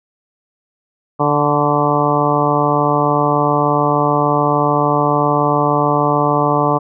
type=harmonic tone with a mistuned harmonic; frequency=146.83 Hz; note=D3; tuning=in tune; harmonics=1 / 2 / 3 / 4 / 5 / 6 / 7 / 8; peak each=-20 / -20 / -20 / -20 / -20 / -20 / -20 / -20 dBFS; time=1.19-6.79 s; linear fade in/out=20 ms; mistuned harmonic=8; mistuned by=-35 cents; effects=none